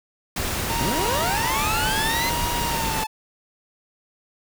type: noise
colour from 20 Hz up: pink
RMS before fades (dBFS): -26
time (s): 0.36-3.04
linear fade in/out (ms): 5
type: tone with vibrato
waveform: 45% pulse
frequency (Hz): 907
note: A#5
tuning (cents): -48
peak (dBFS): -26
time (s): 0.69-3.07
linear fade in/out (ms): 10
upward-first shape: sine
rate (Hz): 0.7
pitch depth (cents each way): 85
type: linear sweep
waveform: 25% pulse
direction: up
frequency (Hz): 89.9 to 2089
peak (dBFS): -21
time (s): 0.8-2.3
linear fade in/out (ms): 10
effects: none